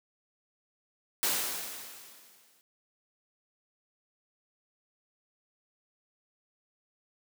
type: noise with exponential decay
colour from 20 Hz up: white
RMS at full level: -27 dBFS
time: 1.23-2.61 s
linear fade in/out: 0 ms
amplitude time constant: 300 ms
effects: high-pass 200 Hz 12 dB/octave